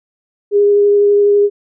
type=tone with vibrato; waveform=sine; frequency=408.3 Hz; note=G#4; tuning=29 cents flat; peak=-7 dBFS; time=0.51-1.5 s; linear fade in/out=50 ms; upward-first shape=triangle; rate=12 Hz; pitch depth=11 cents each way; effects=none